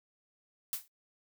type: noise with exponential decay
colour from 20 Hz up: blue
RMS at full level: -31 dBFS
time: 0.73-0.88 s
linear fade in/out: 1 ms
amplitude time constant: 31 ms
effects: noise-tail reverb RT60 0.1 s tail -25 dB re dry